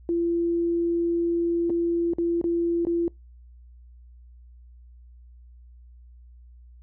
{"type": "tone with dropouts", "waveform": "sine", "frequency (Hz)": 340.2, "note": "F4", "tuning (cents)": -45, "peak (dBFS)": -21, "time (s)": [0.09, 3.08], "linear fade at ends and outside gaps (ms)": 1, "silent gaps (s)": [[1.697, 1.702], [2.135, 2.184], [2.414, 2.441], [2.851, 2.869]], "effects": ["noise-tail reverb RT60 0.2 s tail -26 dB re dry", "added 60 Hz sine -46 dBFS peak until 6.82 s"]}